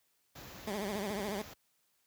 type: band-stop noise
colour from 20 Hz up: pink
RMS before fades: -49 dBFS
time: 0.35-1.54 s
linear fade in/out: 10 ms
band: 7400 to 11000 Hz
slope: 96 dB/octave
type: tone with vibrato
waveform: 15% pulse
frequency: 203.7 Hz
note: G#3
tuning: 33 cents flat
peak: -29 dBFS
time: 0.67-1.42 s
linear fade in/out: 5 ms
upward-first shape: triangle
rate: 14 Hz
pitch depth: 140 cents each way
type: clicks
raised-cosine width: 2 ms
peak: -32 dBFS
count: 4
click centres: 0.955 / 1.103 / 1.196 / 1.285 s
effects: white hiss -75 dBFS RMS until 2.06 s + high-pass 60 Hz 12 dB/octave